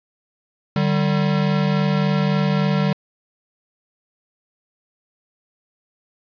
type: tone pair together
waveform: square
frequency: 150 / 193.56 Hz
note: D3 / G3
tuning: +37 / -22 cents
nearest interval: major third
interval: 441 cents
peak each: -20 dBFS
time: 0.76-2.93 s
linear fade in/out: 2 ms
effects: resampled to 11025 Hz + 8-bit